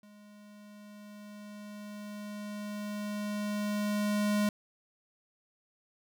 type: tone with level ramp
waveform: square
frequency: 207.7 Hz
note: G#3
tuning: in tune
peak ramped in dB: -54 to -26 dBFS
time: 0.03-4.49 s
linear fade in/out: 2 ms
effects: none